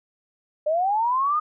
sine linear sweep, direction up, 589 to 1247 Hz, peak -19 dBFS, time 0.66-1.4 s, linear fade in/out 10 ms, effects none

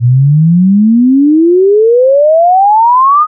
sine exponential sweep, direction up, 116.54 to 1261 Hz, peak -3 dBFS, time 0-3.27 s, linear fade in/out 50 ms, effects none

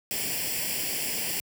white noise with comb filter, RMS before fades -30 dBFS, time 0.11-1.4 s, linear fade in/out 0 ms, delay 0.39 ms, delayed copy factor +0.8, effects high-pass 100 Hz 12 dB/octave

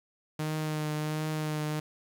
sawtooth tone with vibrato, 153.7 Hz, D#3, 21 cents flat, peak -26 dBFS, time 0.39-1.8 s, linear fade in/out 5 ms, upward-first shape triangle, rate 1.4 Hz, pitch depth 24 cents each way, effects 10-bit

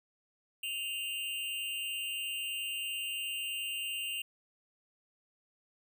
square tone with amplitude modulation, 2794 Hz, F7, in tune, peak -32 dBFS, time 0.63-4.22 s, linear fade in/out 5 ms, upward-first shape sine, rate 257 Hz, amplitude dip 75%, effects none

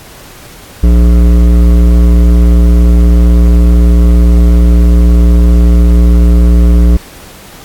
triangle tone with hard clipping, 58.9 Hz, A#1, 19 cents sharp, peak -4 dBFS, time 0.83-6.97 s, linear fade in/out 5 ms, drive 17 dB, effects pink hiss -33 dBFS RMS until 7.64 s + AAC 64 kbps

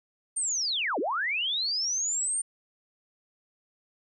sine linear two-way sweep, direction down then up, 8990 to 253.8 to 8990 Hz, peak -26 dBFS, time 0.36-2.42 s, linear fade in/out 10 ms, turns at 0.99 s, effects none

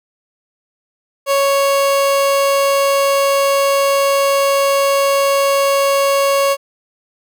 30% pulse tone, 554.4 Hz, C#5, in tune, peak -9 dBFS, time 1.26-6.57 s, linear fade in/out 50 ms, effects none

